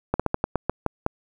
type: slowing click train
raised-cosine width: 1 ms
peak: -7 dBFS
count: 9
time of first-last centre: 0.14-1.064 s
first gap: 56 ms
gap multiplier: 1.2
effects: 8-bit